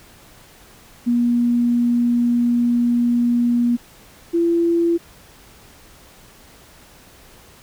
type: tone pair in turn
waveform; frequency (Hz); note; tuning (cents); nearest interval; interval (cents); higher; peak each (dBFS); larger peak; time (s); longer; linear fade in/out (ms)
sine; 239.6 / 338.8; A#3 / E4; +48 / +48; tritone; 600; second; -14; neither; 1.06-3.77 / 4.33-4.98; first; 20
effects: pink hiss -47 dBFS RMS until 7.62 s